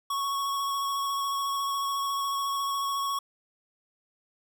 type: tone with vibrato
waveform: square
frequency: 1109 Hz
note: C#6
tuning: in tune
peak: -28 dBFS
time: 0.1-3.19 s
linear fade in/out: 5 ms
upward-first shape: square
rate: 14 Hz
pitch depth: 13 cents each way
effects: none